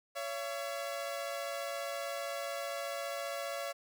sawtooth tone pair together, 560.9 / 676 Hz, C#5 / E5, +20 / +43 cents, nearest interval minor third, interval 323 cents, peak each -35 / -36 dBFS, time 0.15-3.73 s, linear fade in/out 20 ms, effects none

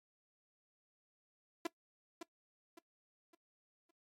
sawtooth tone with echo, 337.4 Hz, E4, 40 cents sharp, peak -30 dBFS, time 1.65-1.67 s, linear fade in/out 5 ms, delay 560 ms, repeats 4, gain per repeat -9 dB, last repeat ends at 3.91 s, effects noise-tail reverb RT60 0.1 s tail -19 dB re dry + MP3 64 kbps

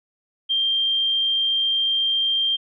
sine tone, 3177 Hz, G7, 23 cents sharp, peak -18 dBFS, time 0.49-2.57 s, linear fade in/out 20 ms, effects none

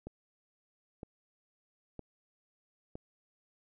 click train, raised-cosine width 2 ms, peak -29 dBFS, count 4, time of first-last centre 0.07-2.955 s, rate 1.04 Hz, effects none

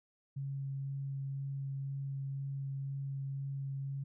sine tone with vibrato, 137.3 Hz, C#3, 16 cents flat, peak -36 dBFS, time 0.36-4.04 s, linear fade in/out 10 ms, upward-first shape sine, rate 2 Hz, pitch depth 8 cents each way, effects none

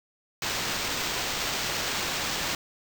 blue noise with sample-and-hold, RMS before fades -30 dBFS, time 0.42-2.55 s, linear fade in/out 2 ms, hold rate 11025 Hz, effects none

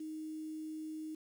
sine tone with quantisation, 312.3 Hz, D#4, 7 cents sharp, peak -40 dBFS, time 0-1.15 s, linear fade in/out 5 ms, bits 10, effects none

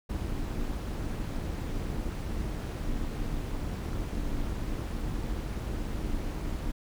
brown noise with amplitude modulation, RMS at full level -30 dBFS, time 0.09-6.72 s, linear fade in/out 10 ms, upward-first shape sine, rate 264 Hz, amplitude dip 60%, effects none

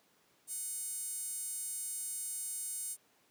sawtooth tone with high-pass filter, 740 Hz, F#5, in tune, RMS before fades -40 dBFS, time 0.47-2.97 s, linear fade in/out 50 ms, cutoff 8900 Hz, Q 3.7, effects pink hiss -69 dBFS RMS until 3.3 s + high-pass 200 Hz 12 dB/octave

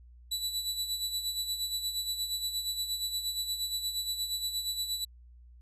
sawtooth tone with tremolo, 3953 Hz, B7, 1 cent sharp, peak -26 dBFS, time 0.31-5.05 s, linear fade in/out 10 ms, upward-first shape sine, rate 8.5 Hz, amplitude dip 60%, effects added 60 Hz sine -51 dBFS peak until 5.61 s + resampled to 32000 Hz

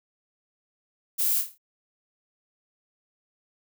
violet noise with echo, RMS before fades -25 dBFS, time 1.18-1.42 s, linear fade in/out 20 ms, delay 27 ms, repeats 6, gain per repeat -6 dB, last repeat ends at 1.582 s, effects none

